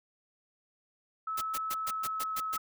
sine tone with pitch glide, 1300 to 1290.3 Hz, E6 to E6, -24 to -37 cents, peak -32 dBFS, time 1.27-2.58 s, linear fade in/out 5 ms, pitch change -13 cents, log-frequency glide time 1.82-2.41 s
white noise bursts, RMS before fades -37 dBFS, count 8, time 1.37-2.57 s, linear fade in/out 10 ms, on 45 ms, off 120 ms
effects none

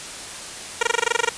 10% pulse tone bursts, 468.5 Hz, A#4, 9 cents sharp, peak -7 dBFS, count 12, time 0.81-1.292 s, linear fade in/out 5 ms, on 20 ms, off 22 ms, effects white hiss -34 dBFS RMS until 1.37 s + resampled to 22050 Hz

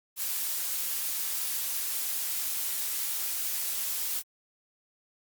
blue noise, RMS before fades -31 dBFS, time 0.16-4.23 s, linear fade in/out 50 ms, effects Opus 48 kbps

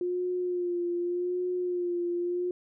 sine tone with vibrato, 354.7 Hz, F4, 27 cents sharp, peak -27 dBFS, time 0.01-2.51 s, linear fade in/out 2 ms, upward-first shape sine, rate 0.85 Hz, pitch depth 33 cents each way, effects none

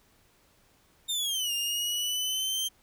sawtooth linear two-way sweep, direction down then up, 3674 to 2798 to 3154 Hz, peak -25 dBFS, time 1.08-2.69 s, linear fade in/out 20 ms, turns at 1.53 s, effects pink hiss -64 dBFS RMS until 2.82 s

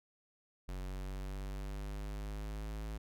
square linear sweep, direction up, 46.25 to 53.6 Hz, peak -40 dBFS, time 0.68-2.98 s, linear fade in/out 10 ms, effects none

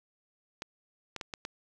clicks, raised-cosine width 0.2 ms, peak -20 dBFS, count 5, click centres 0.621 / 1.163 / 1.212 / 1.338 / 1.451 s, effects none

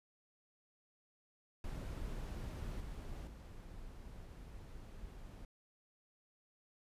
brown noise with level steps, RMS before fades -43 / -46 / -51 dBFS, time 1.64-5.45 s, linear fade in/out 2 ms, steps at 2.8 / 3.27 s, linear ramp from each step 5 ms, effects resampled to 32000 Hz

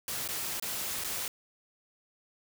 white noise with dropouts, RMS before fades -35 dBFS, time 0.08-1.28 s, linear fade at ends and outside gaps 1 ms, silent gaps 0.277-0.287 / 0.598-0.624 / 1.039-1.045 s, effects none

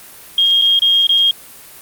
sine tone with dropouts, 3242 Hz, G#7, 42 cents flat, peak -9 dBFS, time 0.38-1.31 s, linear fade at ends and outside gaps 2 ms, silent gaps 0.615-0.62 / 0.792-0.82 / 1.069-1.092 s, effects white hiss -38 dBFS RMS until 1.81 s + Opus 32 kbps

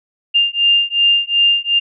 sine beating tone pair, 2800 / 2802.7 Hz, F7 / F7, +4 / +5 cents, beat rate 2.7 Hz, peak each -14 dBFS, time 0.34-1.8 s, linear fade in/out 20 ms, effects none

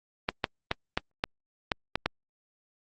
clicks, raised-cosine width 0.3 ms, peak -9 dBFS, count 8, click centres 0.289 / 0.442 / 0.714 / 0.975 / 1.239 / 1.718 / 1.956 / 2.06 s, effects Opus 24 kbps

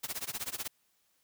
white noise with tremolo, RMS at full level -35 dBFS, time 0.03-0.68 s, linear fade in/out 10 ms, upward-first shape sine, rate 16 Hz, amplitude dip 95%, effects white hiss -73 dBFS RMS until 1.23 s

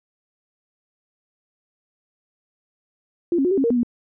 sine tone with pitch steps, 344.4 / 271.3 / 360.5 / 390.2 / 270.3 / 465.7 / 246.4 / 239.2 Hz, F4 / C#4 / F#4 / G4 / C#4 / A#4 / B3 / A#3, -24 / -37 / -45 / -8 / -44 / -2 / -4 / +45 cents, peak -16 dBFS, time 3.32-3.832 s, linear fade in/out 2 ms, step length 64 ms, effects none

